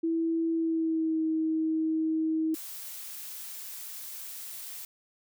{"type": "tone with pitch glide", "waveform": "sine", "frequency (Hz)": [328.6, 318.1], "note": ["E4", "D#4"], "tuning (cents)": [-5, 38], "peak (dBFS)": -25, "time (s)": [0.03, 2.55], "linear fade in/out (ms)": 10, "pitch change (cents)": -57, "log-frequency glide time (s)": [0.53, 1.22]}
{"type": "noise", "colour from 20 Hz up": "blue", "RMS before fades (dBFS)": -41, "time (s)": [2.54, 4.85], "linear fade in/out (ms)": 2}
{"effects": []}